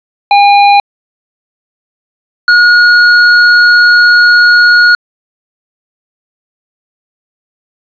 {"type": "tone pair in turn", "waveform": "square", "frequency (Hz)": [810, 1443.3], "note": ["G#5", "F#6"], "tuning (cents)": [-43, -43], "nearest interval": "minor seventh", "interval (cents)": 1000, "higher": "second", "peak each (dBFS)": -3, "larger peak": "neither", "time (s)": [[0.31, 0.8], [2.48, 4.95]], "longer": "second", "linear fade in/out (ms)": 2, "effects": ["resampled to 11025 Hz", "7-bit"]}